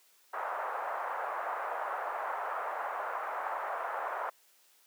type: band-pass noise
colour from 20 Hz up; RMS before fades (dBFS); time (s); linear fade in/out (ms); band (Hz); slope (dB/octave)
pink; -36; 0.33-4.3; 10; 630 to 1400; 24
effects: white hiss -65 dBFS RMS until 4.86 s + high-pass 400 Hz 12 dB/octave